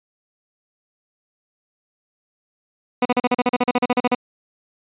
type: tone bursts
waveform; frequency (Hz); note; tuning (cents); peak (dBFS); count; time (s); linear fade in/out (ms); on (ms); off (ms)
15% pulse; 247; B3; 0; -8; 16; 3.02-4.149; 5; 34; 39
effects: resampled to 8000 Hz